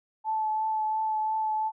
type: tone with vibrato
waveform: sine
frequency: 870 Hz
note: A5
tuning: 20 cents flat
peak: -25 dBFS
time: 0.24-1.72 s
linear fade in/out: 50 ms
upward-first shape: triangle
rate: 2.9 Hz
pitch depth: 17 cents each way
effects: none